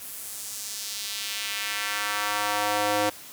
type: tone with high-pass filter sweep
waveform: square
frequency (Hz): 103.83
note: G#2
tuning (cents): 0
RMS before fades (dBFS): -29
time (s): 0.01-3.1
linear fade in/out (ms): 10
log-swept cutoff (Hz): 12000 to 470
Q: 1.2
effects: white hiss -44 dBFS RMS until 3.32 s + high-pass 60 Hz 12 dB/octave